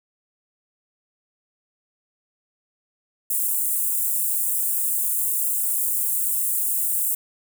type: high-pass noise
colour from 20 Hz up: white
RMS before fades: -23 dBFS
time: 3.3-7.15 s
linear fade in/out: 5 ms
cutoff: 7900 Hz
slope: 48 dB/octave
effects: none